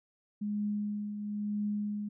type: tone with tremolo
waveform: sine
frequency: 207.7 Hz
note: G#3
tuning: in tune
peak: -29 dBFS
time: 0.41-2.09 s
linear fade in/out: 10 ms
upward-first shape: triangle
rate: 1 Hz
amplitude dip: 55%
effects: none